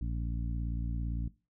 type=harmonic tone; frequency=57.7 Hz; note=A#1; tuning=17 cents flat; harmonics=1 / 2 / 3 / 4 / 5; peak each=-33 / -39 / -43 / -45 / -47 dBFS; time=0.01-1.28 s; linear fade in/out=5 ms; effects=noise-tail reverb RT60 0.3 s tail -19 dB re dry